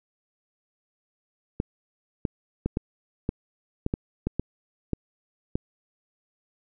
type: clicks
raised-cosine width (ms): 3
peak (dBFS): -12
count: 11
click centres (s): 1.601 / 2.252 / 2.66 / 2.771 / 3.291 / 3.864 / 3.939 / 4.27 / 4.396 / 4.933 / 5.555
effects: none